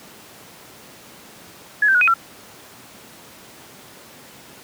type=tone with pitch steps; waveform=sine; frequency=1690 / 1562 / 1458 / 2512 / 1355 Hz; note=G#6 / G6 / F#6 / D#7 / E6; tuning=+30 / -7 / -26 / +16 / +47 cents; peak=-12 dBFS; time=1.82-2.14 s; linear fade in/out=5 ms; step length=64 ms; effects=pink hiss -43 dBFS RMS until 4.63 s + high-pass 150 Hz 12 dB/octave